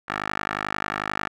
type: tone with band-pass filter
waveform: 10% pulse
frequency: 51.2 Hz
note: G#1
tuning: 24 cents flat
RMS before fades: -29 dBFS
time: 0.08-1.28 s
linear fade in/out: 10 ms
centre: 1500 Hz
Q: 2
effects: none